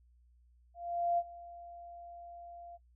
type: tone with ADSR envelope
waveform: sine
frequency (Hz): 692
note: F5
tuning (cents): -16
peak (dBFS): -27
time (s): 0.74-2.78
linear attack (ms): 440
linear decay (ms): 48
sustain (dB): -20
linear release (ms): 30
effects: noise-tail reverb RT60 0.1 s tail -19 dB re dry + added 60 Hz sine -62 dBFS peak until 2.95 s